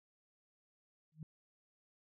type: tone with exponential growth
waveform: sine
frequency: 155.9 Hz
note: D#3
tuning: 4 cents sharp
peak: -40 dBFS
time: 1.12-1.23 s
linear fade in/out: 2 ms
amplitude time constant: 23 ms
effects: none